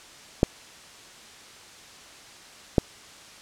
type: clicks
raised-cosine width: 2 ms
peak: -3 dBFS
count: 2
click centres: 0.431 / 2.782 s
effects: white hiss -47 dBFS RMS until 3.41 s + low-pass 7000 Hz 12 dB/octave